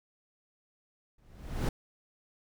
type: noise with exponential growth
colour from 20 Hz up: brown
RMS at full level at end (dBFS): -25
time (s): 1.18-1.69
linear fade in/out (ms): 5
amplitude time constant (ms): 110
effects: none